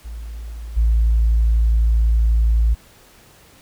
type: tone with level steps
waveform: sine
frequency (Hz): 56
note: A1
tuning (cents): +31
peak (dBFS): -28 / -11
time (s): 0.04-2.75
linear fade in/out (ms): 20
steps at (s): 0.76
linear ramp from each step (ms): 20
effects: tanh soft clip ceiling -9 dBFS + pink hiss -49 dBFS RMS until 3.61 s